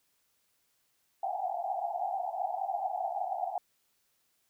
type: band-pass noise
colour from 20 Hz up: white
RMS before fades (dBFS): -34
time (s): 1.23-3.58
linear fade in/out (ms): 2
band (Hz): 700 to 800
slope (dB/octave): 96
effects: white hiss -74 dBFS RMS until 4.49 s